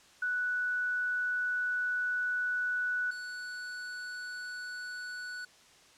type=tone pair in turn; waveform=sine / square; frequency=1480 / 1480 Hz; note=F#6 / F#6; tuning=0 / 0 cents; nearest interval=unison; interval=0 cents; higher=neither; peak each=-29 / -39 dBFS; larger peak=first; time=0.22-3.11 / 3.11-5.45 s; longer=first; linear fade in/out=5 ms; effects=white hiss -59 dBFS RMS until 5.97 s + low-pass 7000 Hz 12 dB/octave